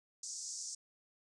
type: band-pass noise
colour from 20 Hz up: pink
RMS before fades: -44 dBFS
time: 0.23-0.75 s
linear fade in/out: 5 ms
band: 5300 to 8000 Hz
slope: 48 dB/octave
effects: resampled to 24000 Hz